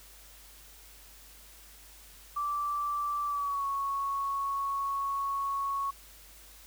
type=tone with pitch glide; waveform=sine; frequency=1167 to 1107.2 Hz; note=D6 to C#6; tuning=-11 to -2 cents; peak=-29 dBFS; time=2.36-5.91 s; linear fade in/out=10 ms; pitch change=-91 cents; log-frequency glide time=3.26-3.65 s; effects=added 50 Hz sine -56 dBFS peak until 6.66 s + white hiss -54 dBFS RMS until 6.66 s